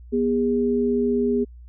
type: tone pair together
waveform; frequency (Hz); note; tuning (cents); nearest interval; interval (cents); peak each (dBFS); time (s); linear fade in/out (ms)
sine; 243.5 / 407.9; B3 / G#4; -24 / -31; major sixth; 893; -21; 0.12-1.45; 20
effects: added 60 Hz sine -40 dBFS peak until 1.68 s